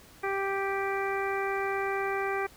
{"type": "harmonic tone", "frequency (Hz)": 392, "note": "G4", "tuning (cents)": 0, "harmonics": [1, 2, 3, 4, 5, 6], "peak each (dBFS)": [-31, -34, -36, -37, -38, -39], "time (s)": [0.23, 2.47], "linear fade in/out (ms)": 10, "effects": ["pink hiss -54 dBFS RMS until 2.56 s"]}